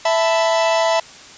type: chord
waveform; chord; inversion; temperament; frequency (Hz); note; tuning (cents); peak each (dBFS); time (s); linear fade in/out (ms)
45% pulse; E suspended fourth; none; equal with one note detuned; 659.3 / 880 / 996.4; E5 / A5 / B5; 0 / 0 / +15; -16 / -21 / -22; 0.05-1; 5
effects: white hiss -40 dBFS RMS until 1.37 s + resampled to 16000 Hz